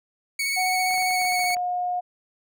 sawtooth tone with vibrato, 2220 Hz, C#7, 2 cents sharp, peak -20 dBFS, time 0.39-1.55 s, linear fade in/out 5 ms, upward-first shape sine, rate 15 Hz, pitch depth 19 cents each way
sine tone with pitch glide, 740 to 718.1 Hz, F#5 to F5, 0 to +48 cents, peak -23 dBFS, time 0.56-2.01 s, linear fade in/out 20 ms, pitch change -52 cents, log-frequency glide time 1.01-1.56 s
clicks, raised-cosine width 0.5 ms, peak -28 dBFS, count 12, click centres 0.909 / 0.942 / 0.98 / 1.023 / 1.108 / 1.217 / 1.251 / 1.322 / 1.394 / 1.442 / 1.505 / 1.568 s
effects none

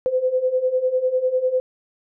sine beating tone pair, 505 / 515 Hz, B4 / C5, +39 / -28 cents, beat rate 10 Hz, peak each -23 / -19 dBFS, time 0.06-1.6 s, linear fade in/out 0 ms, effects none

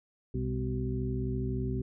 harmonic tone with a mistuned harmonic, 63.4 Hz, B1, 46 cents sharp, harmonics 1 / 2 / 3 / 4 / 6, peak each -35 / -33 / -40 / -37 / -38 dBFS, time 0.34-1.82 s, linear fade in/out 5 ms, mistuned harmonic 3, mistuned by +78 cents, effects none

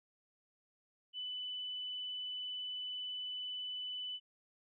sine tone, 2994 Hz, F#7, 20 cents sharp, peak -39 dBFS, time 1.13-4.2 s, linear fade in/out 50 ms, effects none

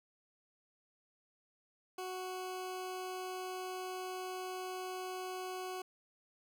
20% pulse tone, 370 Hz, F#4, in tune, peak -35 dBFS, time 1.98-5.82 s, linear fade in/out 5 ms, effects none

